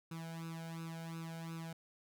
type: tone with flanger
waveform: sawtooth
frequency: 164.4 Hz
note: E3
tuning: 4 cents flat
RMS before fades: -45 dBFS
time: 0.11-1.73 s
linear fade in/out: 5 ms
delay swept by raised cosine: 0.77 to 1.34 ms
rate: 2.8 Hz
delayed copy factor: +0.85
effects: none